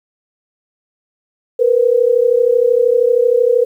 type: tone pair together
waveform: sine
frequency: 466.2 / 499.1 Hz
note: A#4 / B4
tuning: 0 / +18 cents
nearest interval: minor second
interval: 118 cents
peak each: -12 dBFS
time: 1.59-3.65 s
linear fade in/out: 10 ms
effects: 8-bit